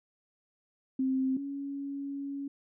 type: tone pair in turn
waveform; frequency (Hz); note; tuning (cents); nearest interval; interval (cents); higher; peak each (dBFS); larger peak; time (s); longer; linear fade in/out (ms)
sine; 263.1 / 279.2; C4 / C#4; +10 / +13; minor second; 103; second; -26 / -34; first; 0.99-1.37 / 1.37-2.48; second; 5
effects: none